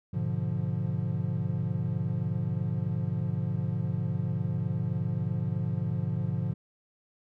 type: chord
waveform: triangle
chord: G# diminished seventh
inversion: none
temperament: equal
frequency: 103.83 / 123.47 / 146.83 / 174.61 Hz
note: G#2 / B2 / D3 / F3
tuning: 0 / 0 / 0 / 0 cents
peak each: -31 dBFS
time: 0.13-6.54 s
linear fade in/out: 10 ms
effects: none